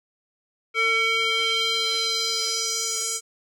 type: tone with band-pass filter sweep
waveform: square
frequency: 450.9 Hz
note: A4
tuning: 42 cents sharp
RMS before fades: -24 dBFS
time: 0.74-3.21 s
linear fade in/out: 50 ms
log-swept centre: 2100 to 7500 Hz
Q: 2.9
effects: none